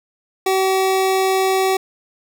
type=tone; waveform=25% pulse; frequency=380.7 Hz; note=F#4; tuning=49 cents sharp; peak=-11 dBFS; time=0.46-1.77 s; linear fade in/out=5 ms; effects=none